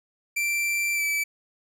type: tone with pitch glide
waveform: 45% pulse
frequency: 2349 to 2309 Hz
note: D7 to D7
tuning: 0 to -30 cents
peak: -23 dBFS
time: 0.36-1.24 s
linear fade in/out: 10 ms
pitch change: -30 cents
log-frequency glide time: 0.94-1.03 s
effects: none